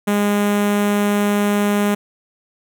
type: tone with notch filter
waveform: sawtooth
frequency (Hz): 205.1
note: G#3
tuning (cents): -21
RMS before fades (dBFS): -17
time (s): 0.07-1.95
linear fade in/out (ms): 10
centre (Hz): 4700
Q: 1.4
effects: none